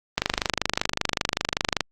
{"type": "click train", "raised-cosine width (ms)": 0.2, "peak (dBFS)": -3, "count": 42, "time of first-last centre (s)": [0.18, 1.807], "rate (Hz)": 25.2, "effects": ["Opus 32 kbps"]}